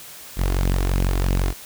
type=tone with flanger; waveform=sawtooth; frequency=45.9 Hz; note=F#1; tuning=13 cents flat; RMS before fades=-20 dBFS; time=0.36-1.54 s; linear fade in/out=50 ms; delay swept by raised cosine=0.31 to 2.91 ms; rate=3.1 Hz; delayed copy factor=+0.5; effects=white hiss -40 dBFS RMS until 1.65 s